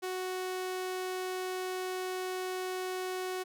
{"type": "tone", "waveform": "sawtooth", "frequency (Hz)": 370, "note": "F#4", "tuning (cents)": 0, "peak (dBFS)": -30, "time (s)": [0.02, 3.44], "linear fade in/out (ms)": 20, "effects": []}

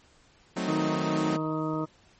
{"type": "chord", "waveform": "sawtooth", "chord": "F# diminished seventh", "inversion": "none", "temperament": "equal", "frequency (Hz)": [185, 220, 261.6, 311.1], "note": ["F#3", "A3", "C4", "Eb4"], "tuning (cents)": [0, 0, 0, 0], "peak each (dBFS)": [-28, -30, -31, -32], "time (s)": [0.56, 1.37], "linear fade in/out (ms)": 10}
{"type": "harmonic tone", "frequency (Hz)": 156.6, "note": "D#3", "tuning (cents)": 11, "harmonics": [1, 2, 3, 4, 6, 7, 8], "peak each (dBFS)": [-33, -30, -37, -37, -39, -45, -36], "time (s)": [0.67, 1.86], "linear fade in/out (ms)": 20}
{"effects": ["pink hiss -60 dBFS RMS until 2.19 s", "MP3 32 kbps"]}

